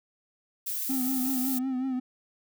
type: noise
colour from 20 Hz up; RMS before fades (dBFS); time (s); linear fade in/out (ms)
violet; -32; 0.66-1.59; 10
type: tone with vibrato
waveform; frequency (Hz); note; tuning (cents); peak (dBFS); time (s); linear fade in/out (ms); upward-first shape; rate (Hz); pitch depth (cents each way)
triangle; 259.4; C4; -15; -25; 0.89-2; 10; triangle; 5.4; 67
effects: none